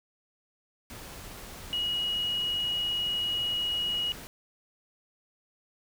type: tone in noise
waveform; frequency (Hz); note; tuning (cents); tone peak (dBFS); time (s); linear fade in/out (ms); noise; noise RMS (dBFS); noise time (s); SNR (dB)
sine; 2900; F#7; -35; -27; 1.73-4.12; 0; pink; -44; 0.9-4.27; +14
effects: none